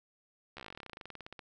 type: slowing click train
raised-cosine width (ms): 0.3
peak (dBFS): -29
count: 26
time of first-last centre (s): 0.57-1.392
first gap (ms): 13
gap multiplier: 1.07
effects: none